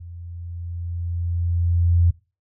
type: tone with level ramp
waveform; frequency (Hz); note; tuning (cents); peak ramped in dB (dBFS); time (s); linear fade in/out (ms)
sine; 86; F2; -26; -35 to -12; 0-2.11; 10
effects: noise-tail reverb RT60 0.3 s tail -22 dB re dry